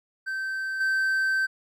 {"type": "tone with level steps", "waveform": "triangle", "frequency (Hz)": 1551, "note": "G6", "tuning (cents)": -19, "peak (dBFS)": [-26, -20], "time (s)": [0.26, 1.47], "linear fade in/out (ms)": 20, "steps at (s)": 0.8, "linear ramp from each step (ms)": 10, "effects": []}